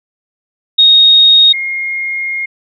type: tone pair in turn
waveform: sine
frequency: 3732 / 2138 Hz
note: A#7 / C7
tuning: +1 / +37 cents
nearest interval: minor seventh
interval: 964 cents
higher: first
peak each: -3 / -15 dBFS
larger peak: first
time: 0.78-1.53 / 1.53-2.46 s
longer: second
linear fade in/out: 10 ms
effects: none